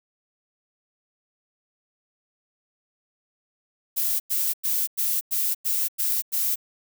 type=noise bursts; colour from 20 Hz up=violet; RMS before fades=-24 dBFS; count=8; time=3.96-6.559 s; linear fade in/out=20 ms; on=240 ms; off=97 ms; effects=none